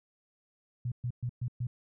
sine tone bursts, 121.9 Hz, B2, 22 cents flat, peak -30 dBFS, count 5, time 0.85-1.67 s, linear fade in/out 5 ms, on 68 ms, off 120 ms, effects none

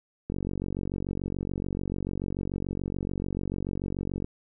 click train, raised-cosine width 3 ms, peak -18 dBFS, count 186, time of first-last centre 0.3-4.245 s, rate 46.9 Hz, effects none

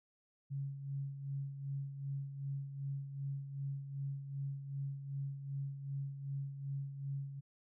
sine tone with tremolo, 138.59 Hz, C#3, in tune, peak -36 dBFS, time 0.5-7.41 s, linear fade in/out 20 ms, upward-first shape sine, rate 2.6 Hz, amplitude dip 60%, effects none

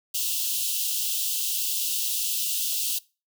white high-pass noise, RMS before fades -27 dBFS, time 0.14-2.99 s, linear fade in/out 10 ms, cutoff 2700 Hz, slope 96 dB/octave, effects noise-tail reverb RT60 0.3 s tail -22 dB re dry

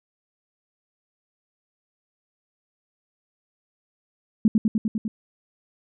sine tone with echo, 218 Hz, A3, 16 cents flat, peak -12 dBFS, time 4.45-4.48 s, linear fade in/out 2 ms, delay 100 ms, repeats 6, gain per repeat -2 dB, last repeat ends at 5.08 s, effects none

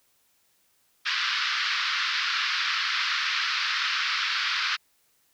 pink band-pass noise, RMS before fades -27 dBFS, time 1.05-4.77 s, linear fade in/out 20 ms, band 1200 to 5100 Hz, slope 48 dB/octave, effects white hiss -67 dBFS RMS until 5.33 s

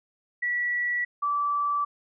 sine tone pair in turn, 1944 / 1159.6 Hz, B6 / D6, -28 / -22 cents, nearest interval major sixth, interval 894 cents, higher first, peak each -24 / -23 dBFS, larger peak second, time 0.42-1.05 / 1.22-1.85 s, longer neither, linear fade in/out 10 ms, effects none

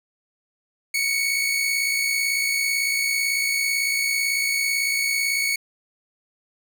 sawtooth tone pair together, 2213 / 2271 Hz, C#7 / C#7, -3 / +41 cents, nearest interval unison, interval 44 cents, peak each -18 / -25 dBFS, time 0.94-5.56 s, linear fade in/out 5 ms, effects none

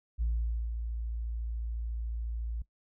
sine tone with ADSR envelope, 57 Hz, A#1, 38 cents flat, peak -25 dBFS, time 0.18-2.62 s, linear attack 35 ms, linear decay 490 ms, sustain -7 dB, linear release 4 ms, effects noise-tail reverb RT60 0.1 s tail -18 dB re dry + tanh soft clip ceiling -24 dBFS

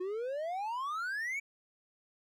triangle exponential sweep, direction up, 355.6 to 2312 Hz, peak -32 dBFS, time 0-1.4 s, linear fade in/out 10 ms, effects none

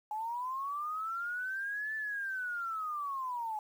sine linear two-way sweep, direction up then down, 839 to 1760 to 839 Hz, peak -34 dBFS, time 0.11-3.59 s, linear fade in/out 2 ms, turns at 1.95 s, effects 10-bit

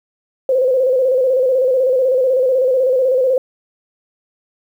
sine tone with vibrato, 516 Hz, C5, 24 cents flat, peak -11 dBFS, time 0.49-3.38 s, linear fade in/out 2 ms, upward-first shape square, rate 16 Hz, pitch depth 54 cents each way, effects 8-bit

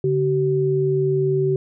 sine tone pair together, 142.75 / 381.1 Hz, D3 / G4, -49 / -49 cents, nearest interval octave + perfect fourth, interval 1700 cents, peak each -21 / -18 dBFS, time 0.04-1.56 s, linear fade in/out 2 ms, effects none

